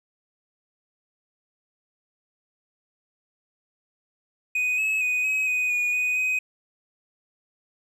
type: tone with pitch steps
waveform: triangle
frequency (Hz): 2493 / 2579 / 2490 / 2544 / 2495 / 2454 / 2487 / 2511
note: D#7 / E7 / D#7 / D#7 / D#7 / D#7 / D#7 / D#7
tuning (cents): +3 / -39 / +1 / +38 / +4 / -25 / -1 / +15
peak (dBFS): -20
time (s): 4.55-6.39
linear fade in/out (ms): 5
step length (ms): 230
effects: none